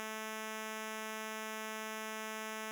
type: tone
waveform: 5% pulse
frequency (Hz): 218.2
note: A3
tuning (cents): -14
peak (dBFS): -29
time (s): 0-2.71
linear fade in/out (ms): 0
effects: none